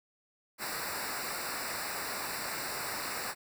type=noise with comb filter; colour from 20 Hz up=pink; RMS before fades=-37 dBFS; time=0.58-3.35 s; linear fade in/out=50 ms; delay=0.31 ms; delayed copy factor=-0.95; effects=none